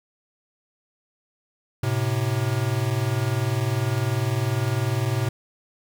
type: tone pair together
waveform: square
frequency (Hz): 109.3 / 129.3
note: A2 / C3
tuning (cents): -11 / -20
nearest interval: minor third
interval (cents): 291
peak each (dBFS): -25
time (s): 1.83-5.29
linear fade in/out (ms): 5
effects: 9-bit